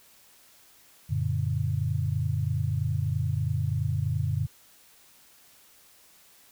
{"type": "chord", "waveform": "sine", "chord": "Gb augmented", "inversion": "none", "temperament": "just", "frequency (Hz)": [92.5, 115.62, 144.53], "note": ["Gb2", "Bb2", "D3"], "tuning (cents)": [0, -14, -27], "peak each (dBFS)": -29, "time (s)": [1.09, 4.47], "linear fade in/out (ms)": 20, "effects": ["white hiss -57 dBFS RMS until 6.51 s"]}